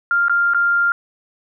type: tone with dropouts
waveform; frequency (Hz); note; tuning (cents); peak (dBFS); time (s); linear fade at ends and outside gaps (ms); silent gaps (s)
sine; 1396.9; F6; 0; -13; 0.11-0.92; 1; 0.283-0.296 / 0.536-0.546
effects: none